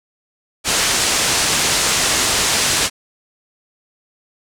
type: low-pass noise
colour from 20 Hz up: white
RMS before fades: -17 dBFS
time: 0.64-2.9 s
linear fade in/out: 50 ms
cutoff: 8600 Hz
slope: 24 dB/octave
effects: none